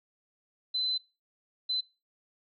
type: tone bursts at uneven times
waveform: sine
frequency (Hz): 4040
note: B7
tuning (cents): +39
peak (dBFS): -27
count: 2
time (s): 0.74-0.98 / 1.69-1.81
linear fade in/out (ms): 10
effects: noise-tail reverb RT60 0.3 s tail -26 dB re dry